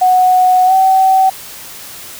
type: tone with pitch glide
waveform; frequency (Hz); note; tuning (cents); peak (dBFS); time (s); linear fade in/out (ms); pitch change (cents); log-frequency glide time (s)
sine; 737 to 762.1; F#5 to G5; -7 to -49; -6; 0.01-1.3; 10; +58; 0.66-0.73
effects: white hiss -31 dBFS RMS until 2.19 s